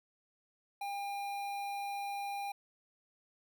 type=tone with notch filter; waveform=square; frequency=803 Hz; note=G5; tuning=41 cents sharp; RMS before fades=-39 dBFS; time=0.81-2.52 s; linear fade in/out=5 ms; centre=6700 Hz; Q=1.2; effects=none